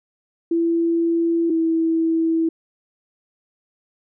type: tone pair in turn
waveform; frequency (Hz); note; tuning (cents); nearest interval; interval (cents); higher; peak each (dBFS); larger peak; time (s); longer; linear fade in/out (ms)
sine; 334.8 / 326.6; E4 / E4; +27 / -16; unison; 43; first; -16; neither; 0.51-1.5 / 1.5-2.49; neither; 5
effects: none